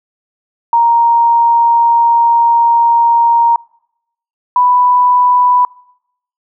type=tone pair in turn; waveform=sine; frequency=934 / 989.5 Hz; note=A#5 / B5; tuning=+3 / +3 cents; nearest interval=minor second; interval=100 cents; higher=second; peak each=-6 dBFS; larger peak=neither; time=0.73-3.56 / 4.56-5.65 s; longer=first; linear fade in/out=2 ms; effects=noise-tail reverb RT60 0.8 s tail -26 dB re dry